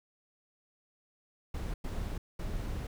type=noise bursts at uneven times; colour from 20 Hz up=brown; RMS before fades=-36 dBFS; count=3; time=1.54-1.74 / 1.84-2.18 / 2.39-2.87 s; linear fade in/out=5 ms; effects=none